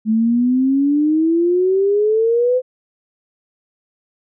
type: exponential sweep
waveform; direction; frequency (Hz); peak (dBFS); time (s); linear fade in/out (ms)
sine; up; 215.3 to 514; -12; 0.05-2.62; 50
effects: none